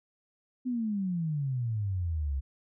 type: exponential sweep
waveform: sine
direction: down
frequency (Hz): 257.8 to 65.41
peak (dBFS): -28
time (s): 0.65-2.41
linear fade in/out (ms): 20
effects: none